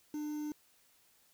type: tone with quantisation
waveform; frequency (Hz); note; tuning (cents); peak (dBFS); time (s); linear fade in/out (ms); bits
triangle; 299.6; D4; +35; -34; 0.14-0.52; 2; 9
effects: white hiss -68 dBFS RMS until 1.33 s